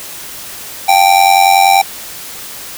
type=tone with amplitude modulation; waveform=square; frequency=783 Hz; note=G5; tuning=2 cents flat; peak=-3 dBFS; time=0.88-1.82 s; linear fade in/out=10 ms; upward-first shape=sine; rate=90.4 Hz; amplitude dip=75%; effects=white hiss -28 dBFS RMS until 2.77 s